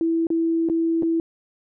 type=tone with dropouts; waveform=sine; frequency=329.6 Hz; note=E4; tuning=in tune; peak=-18 dBFS; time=0.01-1.2 s; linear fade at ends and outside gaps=1 ms; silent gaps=0.269-0.303 / 0.688-0.698 / 1.024-1.031 s; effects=none